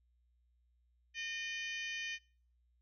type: harmonic tone with a mistuned harmonic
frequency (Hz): 610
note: D#5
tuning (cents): -34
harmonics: 3 / 4 / 5 / 6 / 7 / 8 / 9 / 10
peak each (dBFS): -43 / -42 / -45 / -55 / -58 / -57 / -61 / -52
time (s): 1.14-2.19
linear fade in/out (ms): 50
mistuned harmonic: 7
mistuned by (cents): +33
effects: noise-tail reverb RT60 0.5 s tail -24 dB re dry + added 60 Hz sine -70 dBFS peak until 2.81 s